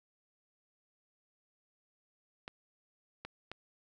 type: clicks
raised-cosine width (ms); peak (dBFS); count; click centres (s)
0.3; -26; 3; 2.479 / 3.25 / 3.516
effects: none